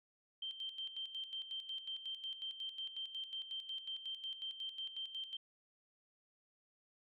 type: tone with tremolo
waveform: sine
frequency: 3136 Hz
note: G7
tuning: in tune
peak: -40 dBFS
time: 0.42-5.37 s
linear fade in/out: 5 ms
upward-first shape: square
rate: 5.5 Hz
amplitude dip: 65%
effects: none

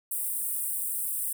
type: high-pass noise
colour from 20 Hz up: pink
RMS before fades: -31 dBFS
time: 0.11-1.33 s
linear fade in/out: 5 ms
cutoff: 8300 Hz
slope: 96 dB/octave
effects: none

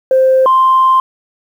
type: tone pair in turn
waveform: sine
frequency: 523.3 / 1046.6 Hz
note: C5 / C6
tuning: 0 / 0 cents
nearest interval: octave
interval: 1200 cents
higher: second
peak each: -5 dBFS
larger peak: neither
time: 0.11-0.46 / 0.46-1 s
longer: second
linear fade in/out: 2 ms
effects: tanh soft clip ceiling -2 dBFS + 7-bit

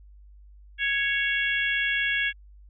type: harmonic tone with a mistuned harmonic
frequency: 554.4 Hz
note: C#5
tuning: in tune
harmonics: 3 / 4 / 5 / 6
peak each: -26 / -28 / -30 / -32 dBFS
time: 0.78-2.33 s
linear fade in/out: 50 ms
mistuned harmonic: 5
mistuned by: -15 cents
effects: added 50 Hz sine -47 dBFS peak until 2.69 s

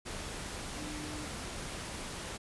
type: tone in noise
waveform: sine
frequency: 301.8 Hz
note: D4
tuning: 47 cents sharp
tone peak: -43 dBFS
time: 0.76-1.27 s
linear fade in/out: 20 ms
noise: pink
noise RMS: -41 dBFS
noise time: 0.05-2.38 s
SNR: -5 dB
effects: resampled to 24000 Hz

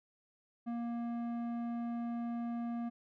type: tone with low-pass filter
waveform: square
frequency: 235.4 Hz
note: A#3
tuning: 17 cents sharp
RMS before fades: -38 dBFS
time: 0.66-2.9 s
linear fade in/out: 20 ms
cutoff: 970 Hz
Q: 0.64
effects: none

